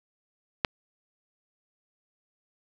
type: click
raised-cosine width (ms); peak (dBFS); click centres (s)
0.3; -6; 0.648
effects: none